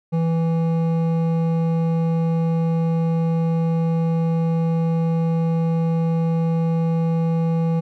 triangle tone with hard clipping, 164.81 Hz, E3, in tune, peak -19 dBFS, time 0.12-7.81 s, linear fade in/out 20 ms, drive 14 dB, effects none

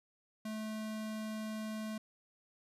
square tone, 216.9 Hz, A3, 25 cents flat, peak -39 dBFS, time 0.45-1.98 s, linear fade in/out 5 ms, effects resampled to 32000 Hz

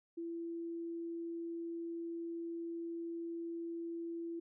sine tone, 335.9 Hz, E4, 33 cents sharp, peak -39 dBFS, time 0.17-4.4 s, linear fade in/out 10 ms, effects none

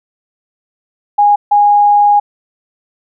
sine tone bursts at uneven times, 823 Hz, G#5, 16 cents flat, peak -5 dBFS, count 2, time 1.18-1.36 / 1.51-2.2 s, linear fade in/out 10 ms, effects none

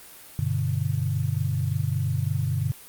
sine chord, G major, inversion none, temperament equal, 98 / 123.47 / 146.83 Hz, G2 / B2 / D3, 0 / 0 / 0 cents, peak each -27 dBFS, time 0.39-2.72 s, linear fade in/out 0 ms, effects white hiss -46 dBFS RMS until 2.88 s + Opus 32 kbps

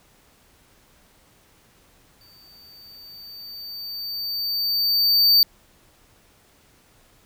square tone with exponential growth, 4600 Hz, D8, 37 cents flat, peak -12 dBFS, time 2.21-5.43 s, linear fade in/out 1 ms, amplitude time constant 700 ms, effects pink hiss -57 dBFS RMS until 7.25 s

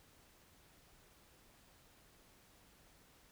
silence, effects pink hiss -66 dBFS RMS until 3.31 s

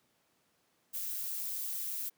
violet noise with amplitude modulation, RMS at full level -35 dBFS, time 0.93-2.1 s, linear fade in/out 20 ms, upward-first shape sine, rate 192 Hz, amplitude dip 55%, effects pink hiss -73 dBFS RMS until 2.17 s + high-pass 150 Hz 12 dB/octave

